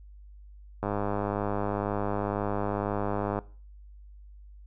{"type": "click train", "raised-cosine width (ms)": 1, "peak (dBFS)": -16, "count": 262, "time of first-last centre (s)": [0.83, 3.389], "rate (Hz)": 102, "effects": ["noise-tail reverb RT60 0.4 s tail -20 dB re dry", "added 50 Hz sine -46 dBFS peak until 4.66 s"]}